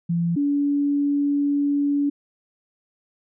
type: tone pair in turn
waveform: sine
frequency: 170 / 285.9 Hz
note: F3 / D4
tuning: -46 / -46 cents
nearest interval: major sixth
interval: 900 cents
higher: second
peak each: -19 / -18 dBFS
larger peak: second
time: 0.09-0.36 / 0.36-2.1 s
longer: second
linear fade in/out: 10 ms
effects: none